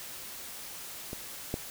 clicks, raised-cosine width 2 ms, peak -24 / -17 dBFS, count 2, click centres 1.131 / 1.541 s, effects white hiss -43 dBFS RMS until 1.7 s

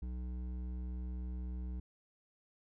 sine tone with hard clipping, 61.74 Hz, B1, in tune, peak -40 dBFS, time 0.02-1.8 s, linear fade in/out 5 ms, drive 10 dB, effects none

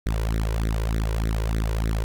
sawtooth tone with flanger, 54.8 Hz, A1, 6 cents flat, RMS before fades -24 dBFS, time 0.06-2.04 s, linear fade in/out 0 ms, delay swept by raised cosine 0.5 to 2.1 ms, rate 3.3 Hz, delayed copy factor +0.95, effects none

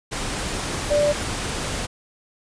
sine tone in noise, 587.3 Hz, D5, in tune, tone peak -16 dBFS, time 0.9-1.13 s, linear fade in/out 20 ms, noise pink, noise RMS -27 dBFS, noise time 0.11-1.87 s, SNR +8 dB, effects resampled to 22050 Hz

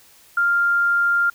sine tone, 1396.9 Hz, F6, in tune, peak -15 dBFS, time 0.37-1.3 s, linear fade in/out 5 ms, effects white hiss -51 dBFS RMS until 1.34 s

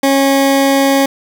20% pulse tone, 273.9 Hz, C#4, 21 cents flat, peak -4 dBFS, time 0.03-1.06 s, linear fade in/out 5 ms, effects none

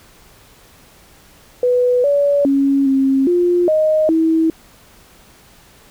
sine tone with pitch steps, 494.5 / 571 / 276.2 / 269.1 / 352.3 / 622 / 323.2 Hz, B4 / D5 / C#4 / C4 / F4 / D#5 / E4, +2 / -49 / -6 / +49 / +15 / -1 / -34 cents, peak -11 dBFS, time 1.63-4.5 s, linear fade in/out 2 ms, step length 410 ms, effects pink hiss -47 dBFS RMS until 5.9 s

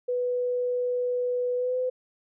sine tone with pitch glide, 493.9 to 507.2 Hz, B4 to B4, 0 to +46 cents, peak -24 dBFS, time 0.08-1.9 s, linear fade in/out 10 ms, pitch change +46 cents, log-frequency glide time 1.56-1.77 s, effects none

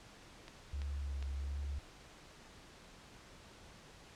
clicks, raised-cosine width 0.2 ms, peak -32 dBFS, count 3, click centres 0.481 / 0.818 / 1.226 s
sine tone with vibrato, 69.7 Hz, C#2, 10 cents sharp, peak -37 dBFS, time 0.73-1.79 s, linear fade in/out 5 ms, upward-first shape sine, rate 1.4 Hz, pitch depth 32 cents each way
effects pink hiss -57 dBFS RMS until 4.15 s + low-pass 7000 Hz 12 dB/octave

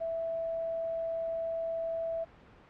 sine tone with quantisation, 659.3 Hz, E5, in tune, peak -31 dBFS, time 0-2.25 s, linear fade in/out 20 ms, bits 10, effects pink hiss -56 dBFS RMS until 2.69 s + low-pass 2000 Hz 12 dB/octave

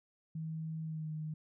sine tone with pitch glide, 159.6 to 155.15 Hz, D#3 to D#3, +44 to -5 cents, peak -37 dBFS, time 0.35-1.34 s, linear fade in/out 5 ms, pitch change -49 cents, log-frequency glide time 0.83-1.1 s, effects none

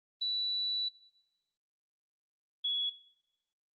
sine tone pair in turn, 3951 / 3371 Hz, B7 / G#7, 0 / +25 cents, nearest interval minor third, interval 275 cents, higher first, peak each -30 / -29 dBFS, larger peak second, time 0.21-0.89 / 2.64-2.9 s, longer first, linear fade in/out 10 ms, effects noise-tail reverb RT60 0.8 s tail -18 dB re dry + Opus 24 kbps

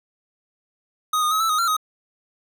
square tone with pitch steps, 1250 / 1227 / 1276 / 1320 / 1249 / 1368 / 1257 Hz, D#6 / D#6 / D#6 / E6 / D#6 / F6 / D#6, +8 / -25 / +43 / +2 / +6 / -36 / +17 cents, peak -19 dBFS, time 1.13-1.767 s, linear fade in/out 5 ms, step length 91 ms, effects none

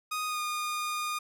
sawtooth tone with pitch glide, 1244.5 to 1221 Hz, D#6 to D#6, 0 to -33 cents, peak -27 dBFS, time 0.11-1.19 s, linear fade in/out 10 ms, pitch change -33 cents, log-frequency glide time 0.27-0.4 s, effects none

